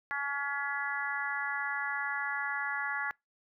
harmonic tone, 282.3 Hz, C#4, 32 cents sharp, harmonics 3 / 4 / 5 / 6 / 7, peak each -40 / -40 / -38 / -35 / -39 dBFS, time 0.11-3.11 s, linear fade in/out 0 ms, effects noise-tail reverb RT60 0.2 s tail -26 dB re dry

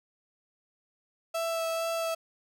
35% pulse tone with vibrato, 659.3 Hz, E5, in tune, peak -27 dBFS, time 1.34-2.15 s, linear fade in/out 10 ms, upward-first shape sine, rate 2.2 Hz, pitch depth 11 cents each way, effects none

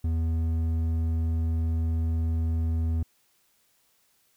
sine tone with hard clipping, 81.6 Hz, E2, 17 cents flat, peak -25 dBFS, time 0.04-3.03 s, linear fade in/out 5 ms, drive 6 dB, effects white hiss -67 dBFS RMS until 4.36 s

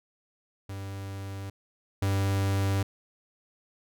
45% pulse tone pair in turn, 98 / 98 Hz, G2 / G2, 0 / 0 cents, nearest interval unison, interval 0 cents, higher neither, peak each -35 / -24 dBFS, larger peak second, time 0.69-1.5 / 2.02-2.83 s, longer neither, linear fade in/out 5 ms, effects none

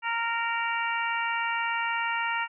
harmonic tone, 463.2 Hz, A#4, 11 cents flat, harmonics 2 / 3 / 4 / 5 / 6, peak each -30 / -32 / -33 / -34 / -35 dBFS, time 0.02-2.48 s, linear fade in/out 50 ms, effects none

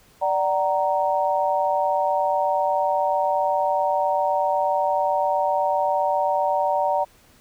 sine chord, D augmented, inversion none, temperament equal with one note detuned, 587.3 / 755.5 / 932.3 Hz, D5 / F#5 / A#5, 0 / +36 / 0 cents, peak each -23 dBFS, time 0.21-7.05 s, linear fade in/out 20 ms, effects pink hiss -55 dBFS RMS until 7.4 s

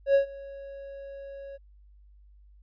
triangle tone with ADSR envelope, 553 Hz, C#5, 4 cents flat, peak -14 dBFS, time 0.06-1.58 s, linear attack 86 ms, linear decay 110 ms, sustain -23 dB, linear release 27 ms, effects added 50 Hz sine -52 dBFS peak until 2.62 s + resampled to 11025 Hz

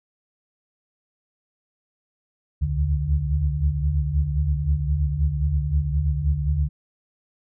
sine tone cluster, 68.2 / 73.9 / 77.7 / 145.9 Hz, C#2 / D2 / D#2 / D3, -28 / +11 / -2 / -11 cents, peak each -25 dBFS, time 2.61-6.69 s, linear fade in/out 20 ms, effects none

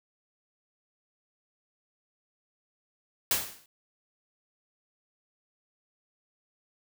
white noise with exponential decay, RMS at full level -23 dBFS, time 3.31-3.66 s, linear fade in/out 2 ms, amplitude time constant 74 ms, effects none

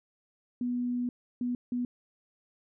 sine tone bursts at uneven times, 245.1 Hz, B3, 13 cents flat, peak -28 dBFS, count 3, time 0.61-1.09 / 1.41-1.55 / 1.72-1.85 s, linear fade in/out 2 ms, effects none

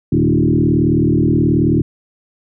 sine tone with frequency modulation, 225.6 Hz, A3, 44 cents sharp, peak -10 dBFS, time 0.12-1.82 s, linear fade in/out 5 ms, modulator 38.7 Hz, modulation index 3.3, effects none

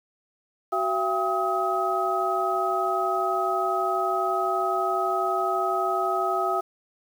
sine tone cluster, 375.3 / 680 / 792 / 1269 Hz, F#4 / F5 / G5 / D#6, +25 / -46 / +18 / +34 cents, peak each -29 / -27 / -30 / -26 dBFS, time 0.72-6.61 s, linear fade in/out 10 ms, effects 8-bit

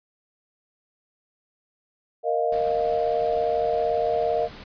sine chord, Bb suspended fourth, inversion none, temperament just, 466.2 / 621.6 / 699.2 Hz, Bb4 / Eb5 / F5, 0 / -2 / +2 cents, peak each -25 dBFS, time 2.23-4.49 s, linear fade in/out 50 ms
pink noise, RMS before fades -42 dBFS, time 2.52-4.64 s, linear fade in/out 5 ms
effects resampled to 11025 Hz

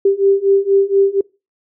sine beating tone pair, 391.6 / 395.8 Hz, G4 / G4, -2 / +17 cents, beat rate 4.2 Hz, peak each -14 / -13 dBFS, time 0.05-1.21 s, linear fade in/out 5 ms, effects noise-tail reverb RT60 0.3 s tail -25 dB re dry

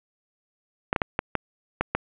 clicks, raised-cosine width 0.5 ms, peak -7 dBFS, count 7, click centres 0.929 / 0.962 / 1.018 / 1.191 / 1.353 / 1.81 / 1.95 s, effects resampled to 8000 Hz + 7-bit

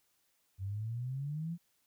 sine exponential sweep, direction up, 93.3 to 174.61 Hz, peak -35 dBFS, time 0.58-1.58 s, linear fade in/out 50 ms, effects white hiss -75 dBFS RMS until 1.86 s

